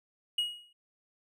triangle tone with exponential decay, 2893 Hz, F#7, 40 cents flat, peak -23 dBFS, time 0.38-0.73 s, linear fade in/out 5 ms, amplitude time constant 74 ms, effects none

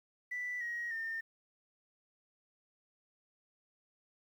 sine tone with pitch steps, 1975.5 / 1892.8 / 1813.6 Hz, B6 / A#6 / A#6, 0 / +26 / -48 cents, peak -35 dBFS, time 0.31-1.21 s, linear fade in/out 10 ms, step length 300 ms, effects tanh soft clip ceiling -32 dBFS + 11-bit

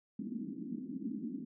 pink band-pass noise, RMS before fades -41 dBFS, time 0.19-1.45 s, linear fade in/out 5 ms, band 200 to 290 Hz, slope 48 dB/octave, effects none

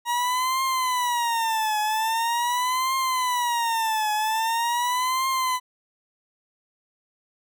40% pulse tone with vibrato, 948 Hz, A#5, 29 cents sharp, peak -21 dBFS, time 0.05-5.6 s, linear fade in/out 50 ms, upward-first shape triangle, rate 0.43 Hz, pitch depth 200 cents each way, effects none

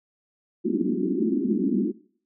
pink band-pass noise, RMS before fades -24 dBFS, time 0.64-1.92 s, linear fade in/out 20 ms, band 190 to 380 Hz, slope 96 dB/octave, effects noise-tail reverb RT60 0.5 s tail -20 dB re dry

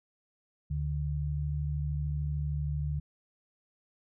sine tone pair together, 73.73 / 146.83 Hz, D2 / D3, +7 / 0 cents, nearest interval octave, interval 1193 cents, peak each -32 / -32 dBFS, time 0.7-3 s, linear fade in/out 10 ms, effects none

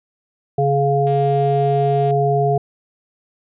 harmonic tone, 140 Hz, C#3, 18 cents sharp, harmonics 1 / 3 / 5, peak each -18 / -18 / -18 dBFS, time 0.58-2.58 s, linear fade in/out 5 ms
click train, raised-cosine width 0.2 ms, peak -23 dBFS, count 245, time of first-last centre 1.07-2.108 s, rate 235 Hz
effects resampled to 8000 Hz

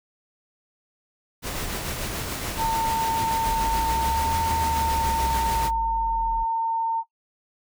pink noise with tremolo, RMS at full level -29 dBFS, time 1.42-5.71 s, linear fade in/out 50 ms, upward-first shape sine, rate 6.9 Hz, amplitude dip 30%
sine tone with pitch glide, 903 to 908.2 Hz, A5 to A#5, +45 to -45 cents, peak -21 dBFS, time 2.57-7.04 s, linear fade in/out 50 ms, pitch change +10 cents, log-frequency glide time 3.09-6.08 s
triangle linear two-way sweep, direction up then down, 37.78 to 82.41 to 37.78 Hz, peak -27 dBFS, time 3.46-6.45 s, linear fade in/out 20 ms, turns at 4.39 s
effects noise-tail reverb RT60 0.1 s tail -18 dB re dry

